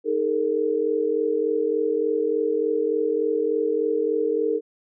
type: chord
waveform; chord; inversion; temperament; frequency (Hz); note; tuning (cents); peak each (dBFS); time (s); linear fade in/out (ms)
sine; D# suspended fourth; none; equal with one note detuned; 311.1 / 415.3 / 458.7; D#4 / G#4 / A#4; 0 / 0 / -28; -28 / -25 / -22; 0.04-4.61; 50
effects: none